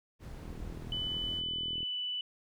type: noise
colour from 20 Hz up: brown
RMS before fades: -44 dBFS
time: 0.19-1.43 s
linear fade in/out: 50 ms
type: click train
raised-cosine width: 3 ms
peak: -33 dBFS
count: 58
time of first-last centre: 0.43-1.83 s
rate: 40.7 Hz
type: tone with pitch glide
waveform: sine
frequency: 3000 to 2981 Hz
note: F#7 to F#7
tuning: +23 to +12 cents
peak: -33 dBFS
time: 0.92-2.21 s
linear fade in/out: 2 ms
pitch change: -11 cents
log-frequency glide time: 1.71-1.97 s
effects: none